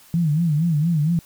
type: tone with vibrato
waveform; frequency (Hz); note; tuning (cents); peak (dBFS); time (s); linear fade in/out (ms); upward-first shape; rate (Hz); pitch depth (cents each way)
sine; 159.2; D#3; +40; -16; 0.14-1.19; 0; sine; 4.3; 150
effects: white hiss -50 dBFS RMS until 1.25 s